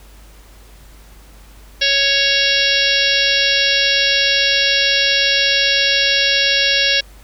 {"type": "harmonic tone", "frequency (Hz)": 554.4, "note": "C#5", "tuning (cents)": 0, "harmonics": [1, 3, 4, 5, 6, 7, 8, 9, 10], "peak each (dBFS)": [-25, -20, -23, -19, -20, -20, -23, -24, -21], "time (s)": [1.81, 7.01], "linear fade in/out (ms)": 10, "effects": ["added 50 Hz sine -40 dBFS peak until 7.23 s", "pink hiss -47 dBFS RMS until 7.23 s"]}